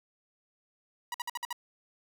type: tone bursts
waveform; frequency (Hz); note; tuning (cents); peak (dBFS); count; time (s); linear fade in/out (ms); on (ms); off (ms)
sawtooth; 966; B5; -39; -29; 6; 1.12-1.528; 2; 23; 54
effects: none